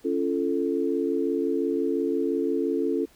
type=chord; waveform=sine; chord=Db augmented; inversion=none; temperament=equal with one note detuned; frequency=277.2 / 343 / 440 Hz; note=Db4 / F4 / A4; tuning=0 / -31 / 0 cents; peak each=-27 dBFS; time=0.04-3.06 s; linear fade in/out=20 ms; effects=pink hiss -58 dBFS RMS until 3.15 s